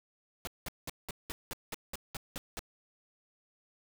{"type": "noise bursts", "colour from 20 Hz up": "pink", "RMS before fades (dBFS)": -39, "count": 11, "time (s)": [0.45, 2.592], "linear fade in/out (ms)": 0, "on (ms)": 22, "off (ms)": 190, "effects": []}